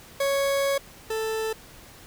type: tone pair in turn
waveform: 40% pulse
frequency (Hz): 554.4 / 441.1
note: C#5 / A4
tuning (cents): 0 / +4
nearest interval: major third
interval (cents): 396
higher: first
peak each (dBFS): -21 / -25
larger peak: first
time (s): 0.2-0.78 / 1.1-1.53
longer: first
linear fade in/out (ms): 5
effects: pink hiss -48 dBFS RMS until 2.06 s